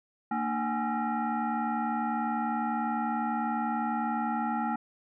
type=tone with frequency modulation; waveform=sine; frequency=300.8 Hz; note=D4; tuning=42 cents sharp; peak=-27 dBFS; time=0.31-4.76 s; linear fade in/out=5 ms; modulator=530 Hz; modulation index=1.9; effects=none